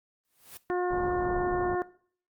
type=noise with exponential growth; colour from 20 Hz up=white; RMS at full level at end=-41 dBFS; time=0.25-0.57 s; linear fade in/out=0 ms; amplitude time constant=68 ms
type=harmonic tone; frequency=358.6 Hz; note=F4; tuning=46 cents sharp; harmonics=1 / 2 / 3 / 4 / 5; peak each=-27 / -33 / -37 / -39 / -41 dBFS; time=0.7-1.82 s; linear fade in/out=0 ms
type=low-pass noise; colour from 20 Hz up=pink; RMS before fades=-37 dBFS; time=0.9-1.76 s; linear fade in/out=10 ms; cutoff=1200 Hz; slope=96 dB/octave
effects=noise-tail reverb RT60 0.5 s tail -19 dB re dry + Opus 24 kbps